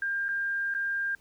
sine tone with dropouts, 1600 Hz, G6, 35 cents sharp, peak -27 dBFS, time 0.02-1.15 s, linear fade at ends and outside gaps 2 ms, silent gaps 0.284-0.288 / 0.74-0.748 s, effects pink hiss -63 dBFS RMS until 1.2 s

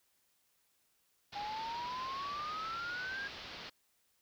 white low-pass noise, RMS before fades -48 dBFS, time 1.32-3.7 s, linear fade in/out 10 ms, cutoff 4900 Hz, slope 48 dB/octave
sine exponential sweep, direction up, 810 to 1642 Hz, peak -38 dBFS, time 1.35-3.28 s, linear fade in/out 10 ms
effects white hiss -75 dBFS RMS until 4.21 s

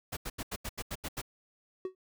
pink noise bursts, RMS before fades -37 dBFS, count 9, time 0.12-1.217 s, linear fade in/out 10 ms, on 49 ms, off 82 ms
triangle tone with exponential decay, 374 Hz, F#4, 19 cents sharp, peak -27 dBFS, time 1.85-1.95 s, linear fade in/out 2 ms, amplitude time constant 21 ms
effects none

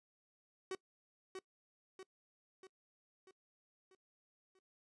45% pulse tone with echo, 377.3 Hz, F#4, 34 cents sharp, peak -39 dBFS, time 0.71-0.75 s, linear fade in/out 2 ms, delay 640 ms, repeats 6, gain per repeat -5 dB, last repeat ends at 4.59 s, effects noise-tail reverb RT60 0.1 s tail -23 dB re dry + resampled to 22050 Hz

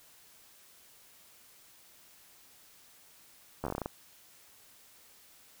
slowing click train, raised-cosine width 1 ms, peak -20 dBFS, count 10, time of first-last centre 3.64-3.859 s, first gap 12 ms, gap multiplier 1.17, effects white hiss -59 dBFS RMS until 5.6 s

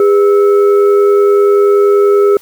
sine tone with frequency modulation, 404.8 Hz, G#4, 44 cents flat, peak -5 dBFS, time 0-2.37 s, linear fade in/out 2 ms, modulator 900 Hz, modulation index 0.42, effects white hiss -42 dBFS RMS until 2.41 s

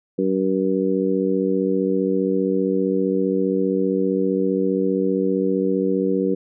harmonic tone, 95.2 Hz, F#2, 50 cents sharp, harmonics 2 / 3 / 4 / 5, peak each -23 / -23 / -23 / -23 dBFS, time 0.18-6.35 s, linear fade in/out 10 ms, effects none

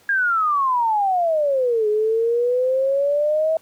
sine exponential two-way sweep, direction down then up, 1642 to 418.9 to 648 Hz, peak -16 dBFS, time 0.09-3.57 s, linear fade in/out 2 ms, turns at 1.88 s, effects pink hiss -54 dBFS RMS until 3.61 s + high-pass 150 Hz 12 dB/octave

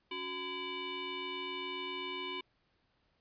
sine tone with frequency modulation, 1661.2 Hz, G#6, in tune, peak -37 dBFS, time 0.11-2.41 s, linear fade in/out 5 ms, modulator 647 Hz, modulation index 2.6, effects pink hiss -75 dBFS RMS until 3.2 s + resampled to 11025 Hz

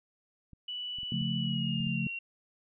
clicks, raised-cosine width 5 ms, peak -38 dBFS, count 6, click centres 0.533 / 0.986 / 1.032 / 1.216 / 1.803 / 1.871 s
sine tone with pitch glide, 2960 to 2746 Hz, F#7 to F7, 0 to -30 cents, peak -35 dBFS, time 0.68-2.19 s, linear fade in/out 5 ms, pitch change -130 cents, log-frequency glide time 1.38-2.02 s
sine chord, Db augmented, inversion none, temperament equal, 138.59 / 174.61 / 220 Hz, Db3 / F3 / A3, 0 / 0 / 0 cents, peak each -34 / -34 / -34 dBFS, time 1.12-2.07 s, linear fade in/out 2 ms
effects none

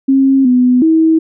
sine tone with pitch steps, 269.4 / 249.8 / 321.4 Hz, C#4 / B3 / E4, -49 / +20 / -44 cents, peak -6 dBFS, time 0.08-1.19 s, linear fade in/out 10 ms, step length 370 ms, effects none

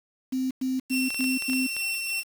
sine tone bursts, 259.8 Hz, C4, 12 cents flat, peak -24 dBFS, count 5, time 0.32-1.67 s, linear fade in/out 10 ms, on 190 ms, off 100 ms
sawtooth tone with tremolo, 2708 Hz, E7, 46 cents sharp, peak -23 dBFS, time 0.89-2.24 s, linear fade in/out 50 ms, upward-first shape sine, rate 3.3 Hz, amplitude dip 25%
clicks, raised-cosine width 0.2 ms, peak -20 dBFS, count 8, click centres 1.105 / 1.145 / 1.207 / 1.242 / 1.423 / 1.498 / 1.533 / 1.766 s
effects 7-bit

